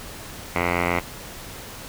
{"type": "tone with low-pass filter", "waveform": "5% pulse", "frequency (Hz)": 87.31, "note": "F2", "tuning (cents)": 0, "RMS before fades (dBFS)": -23, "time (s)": [0.55, 1], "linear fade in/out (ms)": 10, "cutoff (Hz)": 2000, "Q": 6.7, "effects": ["pink hiss -38 dBFS RMS until 1.88 s"]}